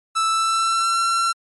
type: tone with pitch glide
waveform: 45% pulse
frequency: 1318.5 to 1356.4 Hz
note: E6 to E6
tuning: 0 to +49 cents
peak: -17 dBFS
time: 0.15-1.33 s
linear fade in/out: 20 ms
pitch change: +49 cents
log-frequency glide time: 0.29-0.99 s
effects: MP3 48 kbps